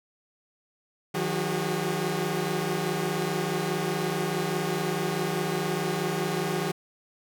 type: tone cluster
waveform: sawtooth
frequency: 156 / 180.8 / 367.6 / 404.1 Hz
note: D#3 / F#3 / F#4 / G#4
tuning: +5 / -40 / -11 / -47 cents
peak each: -28 dBFS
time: 1.14-6.72 s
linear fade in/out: 10 ms
effects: none